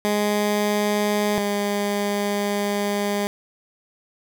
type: tone pair in turn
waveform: 15% pulse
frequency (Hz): 207.7 / 203.8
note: G#3 / G#3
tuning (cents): 0 / -32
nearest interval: unison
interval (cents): 32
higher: first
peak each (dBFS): -13 / -15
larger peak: first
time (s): 0.05-1.38 / 1.38-3.27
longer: second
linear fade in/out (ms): 0
effects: none